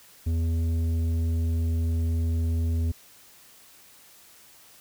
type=tone with tanh clipping; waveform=triangle; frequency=82.41 Hz; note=E2; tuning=in tune; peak=-24 dBFS; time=0.26-2.92 s; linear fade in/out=10 ms; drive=13 dB; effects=white hiss -53 dBFS RMS until 4.8 s